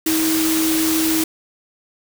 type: tone in noise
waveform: sine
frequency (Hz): 319.7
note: D#4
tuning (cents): +47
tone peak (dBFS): -17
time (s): 0.06-1.24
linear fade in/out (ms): 5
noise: white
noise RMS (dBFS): -22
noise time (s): 0.06-1.24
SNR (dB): +2
effects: none